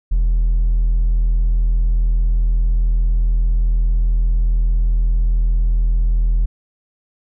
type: tone with hard clipping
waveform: sine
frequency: 41.2 Hz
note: E1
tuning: in tune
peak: -13 dBFS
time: 0.11-6.46 s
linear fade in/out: 10 ms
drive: 2 dB
effects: none